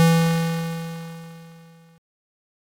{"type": "tone with exponential decay", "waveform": "square", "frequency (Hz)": 165.4, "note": "E3", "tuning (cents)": 6, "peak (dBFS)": -12, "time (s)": [0, 1.98], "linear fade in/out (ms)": 0, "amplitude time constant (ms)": 430, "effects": ["AAC 64 kbps"]}